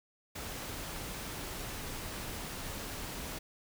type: noise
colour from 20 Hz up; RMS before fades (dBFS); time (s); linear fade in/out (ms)
pink; -41; 0.35-3.39; 10
effects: none